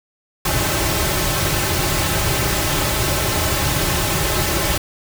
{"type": "noise with comb filter", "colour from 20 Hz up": "pink", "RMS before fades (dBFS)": -19, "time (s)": [0.45, 4.78], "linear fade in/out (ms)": 5, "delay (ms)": 4.2, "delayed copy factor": -0.65, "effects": []}